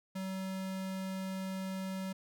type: tone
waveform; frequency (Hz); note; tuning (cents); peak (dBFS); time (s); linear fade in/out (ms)
square; 189.9; F#3; +45; -37; 0.15-2.13; 10
effects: none